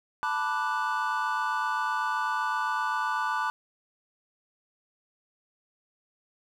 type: chord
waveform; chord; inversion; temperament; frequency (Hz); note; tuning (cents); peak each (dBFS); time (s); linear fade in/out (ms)
triangle; B minor seventh; third; equal; 880 / 987.8 / 1174.7 / 1480; A5 / B5 / D6 / F#6; 0 / 0 / 0 / 0; -30; 0.23-3.5; 0
effects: none